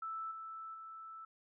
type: tone with level steps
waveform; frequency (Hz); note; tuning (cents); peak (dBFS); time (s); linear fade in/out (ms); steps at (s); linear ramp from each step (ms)
sine; 1318.5; E6; 0; -39 / -44 / -47; 0.02-1.25; 5; 0.31 / 0.74; 5
effects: none